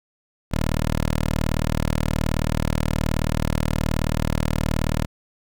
10% pulse tone, 38.79 Hz, D#1, 4 cents flat, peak -12 dBFS, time 0.51-5.06 s, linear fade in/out 20 ms, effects none

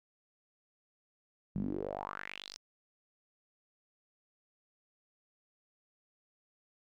sawtooth tone with band-pass filter sweep, 49 Hz, G1, in tune, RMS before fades -40 dBFS, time 1.55-2.57 s, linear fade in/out 10 ms, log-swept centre 170 to 5700 Hz, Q 5.2, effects none

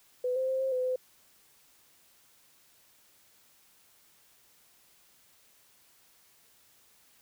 sine tone with pitch steps, 500 / 521 / 525 / 530 / 507 / 510 Hz, B4 / C5 / C5 / C5 / B4 / C5, +21 / -7 / +6 / +22 / +45 / -44 cents, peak -27 dBFS, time 0.24-0.96 s, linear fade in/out 5 ms, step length 120 ms, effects white hiss -63 dBFS RMS until 7.21 s

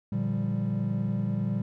triangle chord, G minor seventh, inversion first, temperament equal, 116.54 / 146.83 / 174.61 / 196 Hz, Bb2 / D3 / F3 / G3, 0 / 0 / 0 / 0 cents, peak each -28 / -32 / -32 / -27 dBFS, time 0.12-1.62 s, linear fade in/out 5 ms, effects tanh soft clip ceiling -15 dBFS

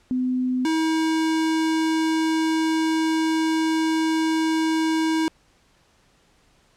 sine / square tone pair in turn, 253.8 / 319.8 Hz, B3 / D#4, +47 / +48 cents, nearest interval major third, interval 401 cents, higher second, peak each -20 dBFS, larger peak neither, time 0.11-0.65 / 0.65-5.28 s, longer second, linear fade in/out 0 ms, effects pink hiss -60 dBFS RMS until 6.76 s + low-pass 8000 Hz 12 dB/octave

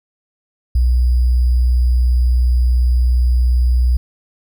sine tone with sample-and-hold, 61.4 Hz, B1, 9 cents flat, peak -10 dBFS, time 0.75-3.97 s, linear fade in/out 5 ms, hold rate 4900 Hz, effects none

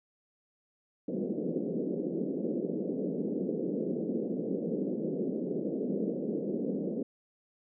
pink band-pass noise, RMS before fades -33 dBFS, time 1.08-7.03 s, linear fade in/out 5 ms, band 180 to 510 Hz, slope 48 dB/octave, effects none

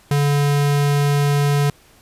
square tone, 143.7 Hz, D3, 37 cents flat, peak -15 dBFS, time 0.11-1.7 s, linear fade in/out 2 ms, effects pink hiss -51 dBFS RMS until 2.01 s + resampled to 32000 Hz

